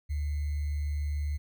sine tone with sample-and-hold, 73.42 Hz, D2, in tune, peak -28 dBFS, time 0.09-1.38 s, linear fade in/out 20 ms, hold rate 2100 Hz, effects none

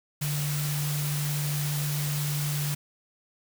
sine tone in noise, 146.83 Hz, D3, in tune, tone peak -27 dBFS, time 0.21-2.75 s, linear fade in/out 10 ms, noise white, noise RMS -34 dBFS, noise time 0.21-2.75 s, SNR +4 dB, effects none

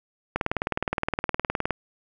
click train, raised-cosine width 0.5 ms, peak -9 dBFS, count 27, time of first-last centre 0.36-1.707 s, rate 19.3 Hz, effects none

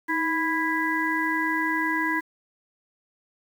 harmonic tone with a mistuned harmonic, 329.6 Hz, E4, in tune, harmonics 1 / 3 / 5 / 6, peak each -28 / -28 / -28 / -28 dBFS, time 0.08-2.21 s, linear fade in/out 20 ms, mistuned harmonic 1, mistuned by -70 cents, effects 8-bit

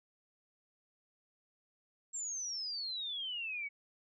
sine exponential sweep, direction down, 7560 to 2217 Hz, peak -37 dBFS, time 2.13-3.69 s, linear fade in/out 20 ms, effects none

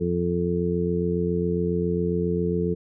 harmonic tone, 87.31 Hz, F2, in tune, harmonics 1 / 2 / 3 / 4 / 5, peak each -31 / -25 / -35 / -29 / -26 dBFS, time 0-2.75 s, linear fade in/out 20 ms, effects none

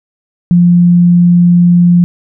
sine tone, 174.8 Hz, F3, 2 cents sharp, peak -3 dBFS, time 0.51-2.04 s, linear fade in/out 0 ms, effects none

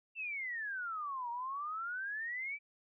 sine exponential two-way sweep, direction down then up, 2711 to 932.3 to 2345 Hz, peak -37 dBFS, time 0.15-2.59 s, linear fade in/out 50 ms, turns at 1.3 s, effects none

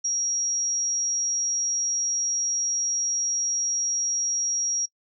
sine tone, 5660 Hz, F8, 22 cents sharp, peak -23 dBFS, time 0.04-4.86 s, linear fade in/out 10 ms, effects noise-tail reverb RT60 0.1 s tail -23 dB re dry

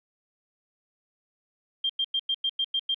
sine tone bursts, 3187 Hz, G7, 28 cents sharp, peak -23 dBFS, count 8, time 1.84-2.945 s, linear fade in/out 5 ms, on 55 ms, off 95 ms, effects none

